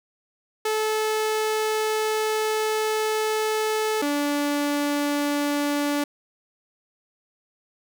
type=tone pair in turn; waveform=sawtooth; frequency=433.6 / 289.6 Hz; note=A4 / D4; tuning=-25 / -24 cents; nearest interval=perfect fifth; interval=699 cents; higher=first; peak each=-18 dBFS; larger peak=neither; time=0.65-4.02 / 4.02-6.04 s; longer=first; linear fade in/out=5 ms; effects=none